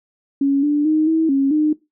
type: tone with pitch steps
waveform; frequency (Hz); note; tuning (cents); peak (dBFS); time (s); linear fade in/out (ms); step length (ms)
sine; 277.7 / 293.7 / 310.5 / 321.8 / 273.7 / 305; C#4 / D4 / D#4 / E4 / C#4 / D#4; +3 / 0 / -3 / -42 / -22 / -34; -13; 0.41-1.73; 5; 220
effects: noise-tail reverb RT60 0.2 s tail -19 dB re dry